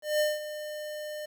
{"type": "tone with ADSR envelope", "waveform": "square", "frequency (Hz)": 604, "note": "D5", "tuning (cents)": 48, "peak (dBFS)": -23, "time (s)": [0.02, 1.26], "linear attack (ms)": 180, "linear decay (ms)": 190, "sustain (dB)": -13, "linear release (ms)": 9, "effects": ["10-bit"]}